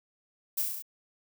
violet noise with echo, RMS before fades -29 dBFS, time 0.57-0.62 s, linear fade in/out 10 ms, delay 34 ms, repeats 6, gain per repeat -2 dB, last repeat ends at 0.824 s, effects none

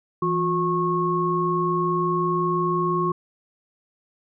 sine tone cluster, 167.5 / 358.3 / 1093 Hz, E3 / F4 / C#6, +28 / +44 / -25 cents, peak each -26 / -24 / -23 dBFS, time 0.22-3.12 s, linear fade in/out 5 ms, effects none

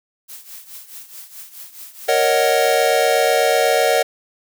blue noise with tremolo, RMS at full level -34 dBFS, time 0.28-2.88 s, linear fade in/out 20 ms, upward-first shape triangle, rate 4.7 Hz, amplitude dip 80%
square chord, D# minor seventh, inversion second, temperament equal, 466.2 / 554.4 / 622.3 / 740 Hz, A#4 / C#5 / D#5 / F#5, 0 / 0 / 0 / 0 cents, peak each -20 dBFS, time 2.08-4.03 s, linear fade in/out 10 ms
effects none

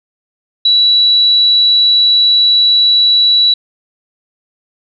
sine tone, 3929 Hz, B7, 10 cents flat, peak -6 dBFS, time 0.65-3.54 s, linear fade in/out 5 ms, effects none

